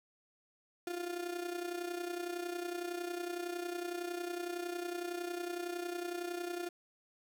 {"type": "tone with amplitude modulation", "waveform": "35% pulse", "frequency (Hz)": 350, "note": "F4", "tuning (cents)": 4, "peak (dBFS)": -33, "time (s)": [0.87, 6.69], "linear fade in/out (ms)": 2, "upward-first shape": "sine", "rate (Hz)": 30.9, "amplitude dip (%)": 65, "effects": []}